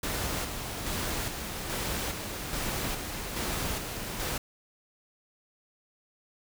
pink noise with tremolo, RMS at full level -32 dBFS, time 0.03-4.38 s, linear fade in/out 5 ms, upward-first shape square, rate 1.2 Hz, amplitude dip 40%, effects none

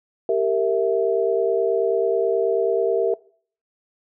sine chord, E diminished, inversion first, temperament equal with one note detuned, 392 / 461.3 / 659.3 Hz, G4 / Bb4 / E5, 0 / -18 / 0 cents, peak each -22 / -20 / -23 dBFS, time 0.29-3.14 s, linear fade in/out 2 ms, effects noise-tail reverb RT60 0.5 s tail -21 dB re dry

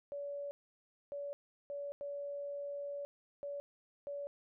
sine tone bursts at uneven times, 570 Hz, C#5, 48 cents sharp, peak -39 dBFS, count 6, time 0.12-0.51 / 1.12-1.33 / 1.7-1.92 / 2.01-3.05 / 3.43-3.6 / 4.07-4.27 s, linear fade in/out 0 ms, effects none

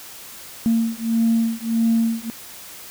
sine beating tone pair, 227.1 / 228.7 Hz, A#3 / A#3, -45 / -33 cents, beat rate 1.6 Hz, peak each -19 dBFS, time 0.66-2.3 s, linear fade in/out 0 ms, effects tanh soft clip ceiling -10 dBFS + white hiss -39 dBFS RMS until 2.9 s

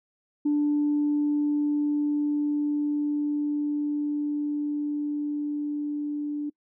sine tone with level ramp, 294.1 Hz, D4, 3 cents sharp, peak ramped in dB -19 to -27 dBFS, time 0.45-6.5 s, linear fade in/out 10 ms, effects noise-tail reverb RT60 0.1 s tail -26 dB re dry + tanh soft clip ceiling -17 dBFS

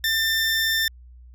20% pulse tone, 1791 Hz, A6, 30 cents sharp, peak -15 dBFS, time 0.04-0.88 s, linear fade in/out 2 ms, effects added 61 Hz sine -43 dBFS peak until 1.34 s

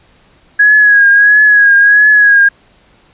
sine tone with vibrato, 1661.2 Hz, G#6, in tune, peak -3 dBFS, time 0.59-2.49 s, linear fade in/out 10 ms, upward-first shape triangle, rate 1.5 Hz, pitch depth 53 cents each way, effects pink hiss -48 dBFS RMS until 3.13 s + resampled to 8000 Hz

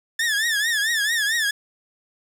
sawtooth tone with vibrato, 1760 Hz, A6, in tune, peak -16 dBFS, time 0.19-1.51 s, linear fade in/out 5 ms, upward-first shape triangle, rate 4.5 Hz, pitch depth 150 cents each way, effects low-pass 12000 Hz 12 dB/octave + 7-bit

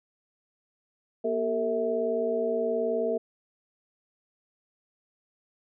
sine tone cluster, 238.3 / 394.4 / 453.4 / 652 Hz, A#3 / G4 / A#4 / E5, +38 / +11 / -48 / -19 cents, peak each -34 / -34 / -27 / -30 dBFS, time 1.24-3.18 s, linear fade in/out 10 ms, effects none

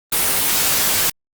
white noise with comb filter, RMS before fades -17 dBFS, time 0.12-1.1 s, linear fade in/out 5 ms, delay 16 ms, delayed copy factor -0.8, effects Opus 32 kbps

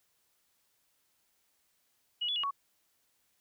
sine tone with pitch steps, 2908 / 3421 / 2884 / 1118 Hz, F#7 / A7 / F#7 / C#6, -31 / -49 / -45 / +14 cents, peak -30 dBFS, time 2.21-2.51 s, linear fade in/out 10 ms, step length 75 ms, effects white hiss -74 dBFS RMS until 3.4 s

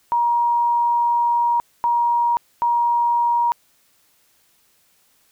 sine tone bursts at uneven times, 948 Hz, A#5, 29 cents sharp, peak -15 dBFS, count 3, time 0.12-1.6 / 1.84-2.37 / 2.62-3.52 s, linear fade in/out 0 ms, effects white hiss -60 dBFS RMS until 5.31 s

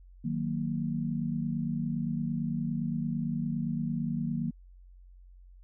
sine chord, D# minor, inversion none, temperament equal, 155.56 / 185 / 233.1 Hz, D#3 / F#3 / A#3, 0 / 0 / 0 cents, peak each -33 / -35 / -32 dBFS, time 0.24-4.51 s, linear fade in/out 10 ms, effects added 45 Hz sine -50 dBFS peak until 5.63 s

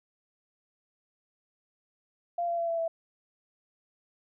sine tone with pitch steps, 692 / 684.1 / 676.2 / 668.4 / 660.8 Hz, F5 / F5 / E5 / E5 / E5, -16 / -36 / +44 / +24 / +4 cents, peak -27 dBFS, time 2.38-2.88 s, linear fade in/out 5 ms, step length 100 ms, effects none

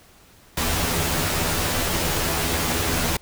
pink noise with comb filter, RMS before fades -23 dBFS, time 0.57-3.17 s, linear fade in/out 5 ms, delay 12 ms, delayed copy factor +0.7, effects pink hiss -52 dBFS RMS until 3.21 s

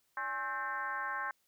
sine tone with frequency modulation, 1318.5 Hz, E6, in tune, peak -34 dBFS, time 0.17-1.31 s, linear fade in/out 2 ms, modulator 245 Hz, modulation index 1.9, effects white hiss -75 dBFS RMS until 1.47 s

